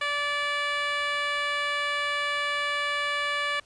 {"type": "tone with band-pass filter", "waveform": "10% pulse", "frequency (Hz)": 580, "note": "D5", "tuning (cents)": -22, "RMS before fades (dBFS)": -28, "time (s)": [0.01, 3.6], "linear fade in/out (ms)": 5, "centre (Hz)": 1700, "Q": 0.74, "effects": ["pink hiss -59 dBFS RMS until 3.65 s", "resampled to 22050 Hz"]}